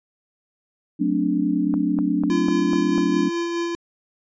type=chord; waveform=sine; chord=D dominant seventh; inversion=first; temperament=just; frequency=183.54 / 220.2 / 264.3 / 293.7 Hz; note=F#3 / A3 / C4 / D4; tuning=-14 / +2 / +18 / 0 cents; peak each=-25 / -26 / -25 / -21 dBFS; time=0.99-3.3 s; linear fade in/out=20 ms
type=click train; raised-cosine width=1 ms; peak=-18 dBFS; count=6; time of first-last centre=1.74-2.981 s; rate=4.03 Hz
type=tone with tremolo; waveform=square; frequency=340.7 Hz; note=F4; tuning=43 cents flat; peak=-22 dBFS; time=2.3-3.75 s; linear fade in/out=0 ms; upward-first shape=sine; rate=4.8 Hz; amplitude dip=30%
effects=resampled to 16000 Hz